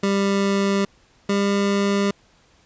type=tone pair in turn; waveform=25% pulse; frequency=198.1 / 200.2 Hz; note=G3 / G3; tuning=+18 / +37 cents; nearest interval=unison; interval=19 cents; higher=second; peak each=-14 dBFS; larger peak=neither; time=0.03-0.85 / 1.29-2.11 s; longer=neither; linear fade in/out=5 ms; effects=pink hiss -57 dBFS RMS until 2.65 s + resampled to 16000 Hz